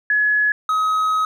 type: tone pair in turn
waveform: sine / triangle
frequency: 1695 / 1269.8 Hz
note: G#6 / D#6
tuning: +35 / +35 cents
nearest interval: perfect fourth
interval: 500 cents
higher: first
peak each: -14 dBFS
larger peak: neither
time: 0.1-0.52 / 0.69-1.25 s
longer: second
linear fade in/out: 2 ms
effects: none